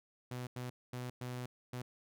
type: tone bursts at uneven times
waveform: sawtooth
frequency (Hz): 124.5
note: B2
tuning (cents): +14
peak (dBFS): -36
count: 5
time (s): 0.31-0.47 / 0.56-0.7 / 0.93-1.1 / 1.21-1.46 / 1.73-1.82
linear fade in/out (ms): 5
effects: none